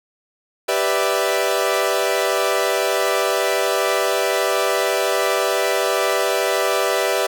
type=chord; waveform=sawtooth; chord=E minor seventh; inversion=first; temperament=equal; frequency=392 / 493.9 / 587.3 / 659.3 Hz; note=G4 / B4 / D5 / E5; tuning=0 / 0 / 0 / 0 cents; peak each=-19 dBFS; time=0.68-7.27 s; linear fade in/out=10 ms; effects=none